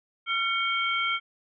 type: tone cluster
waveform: sine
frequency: 1371 / 2228 / 3171 Hz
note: F6 / C#7 / G7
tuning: -32 / +8 / +19 cents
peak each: -28 / -28 / -30 dBFS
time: 0.26-1.2 s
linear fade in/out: 50 ms
effects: none